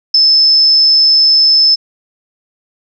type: tone with ADSR envelope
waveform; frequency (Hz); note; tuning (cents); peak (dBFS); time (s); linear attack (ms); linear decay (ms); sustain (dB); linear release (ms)
sine; 5250; E8; -8; -3; 0.14-1.76; 6; 6; -2; 21
effects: none